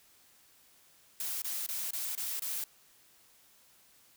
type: noise bursts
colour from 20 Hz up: blue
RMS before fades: -36 dBFS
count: 6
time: 1.2-2.64 s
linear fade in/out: 2 ms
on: 220 ms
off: 24 ms
effects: white hiss -63 dBFS RMS until 4.16 s